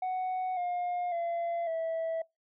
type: tone with pitch steps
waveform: sine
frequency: 742 / 711.4 / 682 / 653.8 Hz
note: F#5 / F5 / F5 / E5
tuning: +5 / +32 / -41 / -14 cents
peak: -27 dBFS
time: 0.02-2.22 s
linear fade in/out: 5 ms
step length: 550 ms
effects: noise-tail reverb RT60 0.2 s tail -26 dB re dry + tanh soft clip ceiling -29 dBFS